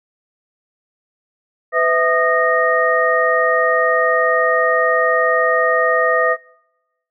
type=tone cluster; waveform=sine; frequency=504 / 654 / 1230 / 1859 Hz; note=B4 / E5 / D#6 / A#6; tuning=+35 / -14 / -20 / -5 cents; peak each=-18 dBFS; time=1.72-6.37 s; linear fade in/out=50 ms; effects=noise-tail reverb RT60 1.0 s tail -25 dB re dry